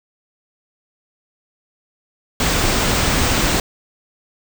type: band-stop noise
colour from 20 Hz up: pink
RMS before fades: -17 dBFS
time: 2.4-3.6 s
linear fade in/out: 2 ms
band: 9300 to 14000 Hz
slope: 96 dB/octave
effects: none